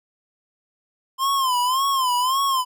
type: tone with vibrato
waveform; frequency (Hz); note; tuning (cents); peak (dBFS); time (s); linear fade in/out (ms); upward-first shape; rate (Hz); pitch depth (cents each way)
square; 1040; C6; -11; -19; 1.18-2.65; 50; sine; 1.8; 110
effects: none